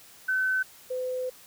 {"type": "tone pair in turn", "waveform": "sine", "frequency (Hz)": [1522, 507.9], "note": ["F#6", "B4"], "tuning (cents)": [48, 48], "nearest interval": "octave + perfect fifth", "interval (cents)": 1900, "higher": "first", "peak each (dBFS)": [-23, -28], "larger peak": "first", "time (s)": [[0.28, 0.63], [0.9, 1.3]], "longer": "second", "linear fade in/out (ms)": 10, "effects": ["white hiss -52 dBFS RMS until 1.46 s"]}